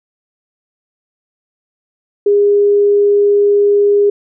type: tone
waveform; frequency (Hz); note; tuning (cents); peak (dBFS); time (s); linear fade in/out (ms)
sine; 407.9; G#4; -31; -7; 2.26-4.1; 5
effects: none